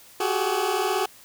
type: tone cluster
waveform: 20% pulse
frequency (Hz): 368.4 / 386.6 / 423.5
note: F#4 / G4 / G#4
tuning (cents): -7 / -24 / +34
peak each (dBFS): -22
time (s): 0.2-1.06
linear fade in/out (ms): 5
effects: white hiss -50 dBFS RMS until 1.24 s